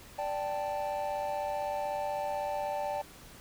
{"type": "chord", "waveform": "triangle", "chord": "D suspended fourth", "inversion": "none", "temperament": "equal", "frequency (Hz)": [587.3, 784, 880], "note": ["D5", "G5", "A5"], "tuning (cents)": [0, 0, 0], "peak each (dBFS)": [-33, -34, -35], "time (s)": [0.18, 3.02], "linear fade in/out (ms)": 10, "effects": ["pink hiss -52 dBFS RMS until 3.4 s"]}